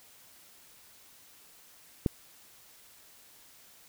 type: click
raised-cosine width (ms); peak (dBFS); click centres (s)
3; -12; 2.062
effects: white hiss -57 dBFS RMS until 3.88 s